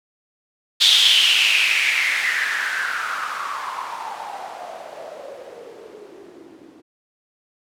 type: noise with low-pass filter sweep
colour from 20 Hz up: violet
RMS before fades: -22 dBFS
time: 0.8-6.82 s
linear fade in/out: 20 ms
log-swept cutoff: 3600 to 290 Hz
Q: 6.2
effects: none